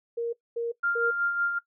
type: tone bursts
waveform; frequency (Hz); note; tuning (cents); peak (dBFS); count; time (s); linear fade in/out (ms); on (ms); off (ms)
sine; 467.4; A#4; +5; -26; 3; 0.17-1.11; 10; 160; 230
type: tone with tremolo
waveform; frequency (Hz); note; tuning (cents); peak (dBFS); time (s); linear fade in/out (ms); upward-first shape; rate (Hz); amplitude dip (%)
sine; 1396.9; F6; 0; -22; 0.83-1.59; 10; sine; 5.4; 50
effects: noise-tail reverb RT60 0.1 s tail -19 dB re dry